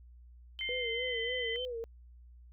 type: tone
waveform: sine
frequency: 3089 Hz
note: G7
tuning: 26 cents flat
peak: -37 dBFS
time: 0.59-1.65 s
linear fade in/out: 0 ms
type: tone with pitch glide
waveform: sine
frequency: 2100 to 2018 Hz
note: C7 to B6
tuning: +6 to +37 cents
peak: -36 dBFS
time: 0.61-1.56 s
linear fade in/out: 0 ms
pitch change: -69 cents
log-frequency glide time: 0.79-1.21 s
type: tone with vibrato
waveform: sine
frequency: 480.9 Hz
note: B4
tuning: 46 cents flat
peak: -36 dBFS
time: 0.69-1.84 s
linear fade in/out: 0 ms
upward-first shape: sine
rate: 3.4 Hz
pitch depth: 94 cents each way
effects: added 60 Hz sine -52 dBFS peak until 2.52 s